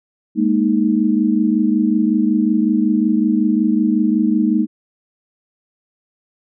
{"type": "chord", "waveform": "sine", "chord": "Ab suspended second", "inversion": "none", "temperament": "equal", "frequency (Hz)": [207.7, 233.1, 311.1], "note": ["Ab3", "Bb3", "Eb4"], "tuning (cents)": [0, 0, 0], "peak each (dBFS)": -17, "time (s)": [0.35, 4.67], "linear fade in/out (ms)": 50, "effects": []}